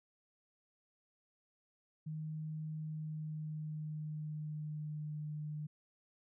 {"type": "tone with pitch glide", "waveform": "sine", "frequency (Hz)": [155.56, 151.13], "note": ["D#3", "D3"], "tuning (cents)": [0, 50], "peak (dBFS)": -39, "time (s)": [2.06, 5.67], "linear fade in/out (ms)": 10, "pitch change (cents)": -50, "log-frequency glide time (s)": [2.74, 5.17], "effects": []}